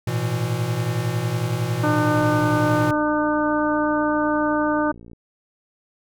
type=chord; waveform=square; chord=A suspended second; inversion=none; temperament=equal with one note detuned; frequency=110 / 120.93 / 164.81 Hz; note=A2 / B2 / E3; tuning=0 / -36 / 0 cents; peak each=-28 / -24 / -29 dBFS; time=0.07-2.91 s; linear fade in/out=5 ms
type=harmonic tone; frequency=301.3 Hz; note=D4; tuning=44 cents sharp; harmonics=1 / 2 / 3 / 4 / 5; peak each=-21 / -24 / -26 / -27 / -28 dBFS; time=1.83-4.92 s; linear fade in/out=10 ms
type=click train; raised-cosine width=3 ms; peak=-30 dBFS; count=174; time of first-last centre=2.15-5.133 s; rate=58 Hz
effects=none